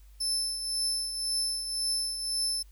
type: tone with tremolo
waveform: 30% pulse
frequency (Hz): 5274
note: E8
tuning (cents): 0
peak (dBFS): -22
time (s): 0.2-2.63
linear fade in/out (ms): 10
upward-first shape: triangle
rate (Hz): 1.9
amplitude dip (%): 60
effects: added 50 Hz sine -50 dBFS peak until 2.71 s + white hiss -66 dBFS RMS until 2.71 s